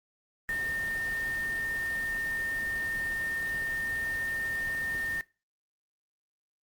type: tone in noise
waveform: sine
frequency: 1820 Hz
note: A#6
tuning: 42 cents flat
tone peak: -29 dBFS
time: 0.49-5.21 s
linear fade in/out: 0 ms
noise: pink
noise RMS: -43 dBFS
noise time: 0.49-5.21 s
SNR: +11 dB
effects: noise-tail reverb RT60 0.3 s tail -21 dB re dry + Opus 48 kbps